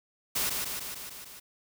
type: noise with echo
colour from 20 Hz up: white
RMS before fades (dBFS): -29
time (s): 0.35-0.5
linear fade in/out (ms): 10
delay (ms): 150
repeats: 6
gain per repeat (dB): -3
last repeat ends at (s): 1.4
effects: none